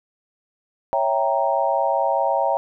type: chord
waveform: sine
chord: C# diminished seventh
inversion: none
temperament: equal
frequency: 554.4 / 659.3 / 784 / 932.3 Hz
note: C#5 / E5 / G5 / Bb5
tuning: 0 / 0 / 0 / 0 cents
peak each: -23 dBFS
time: 0.93-2.57 s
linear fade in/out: 0 ms
effects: none